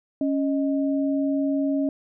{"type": "tone pair together", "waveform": "sine", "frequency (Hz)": [277.2, 622.3], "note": ["C#4", "D#5"], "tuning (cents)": [0, 0], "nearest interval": "octave + major second", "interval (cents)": 1400, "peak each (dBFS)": [-21, -29], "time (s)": [0.21, 1.89], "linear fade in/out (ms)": 2, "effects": []}